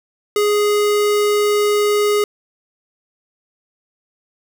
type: tone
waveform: square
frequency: 415.3 Hz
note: G#4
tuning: in tune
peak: -14 dBFS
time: 0.36-2.24 s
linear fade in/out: 2 ms
effects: none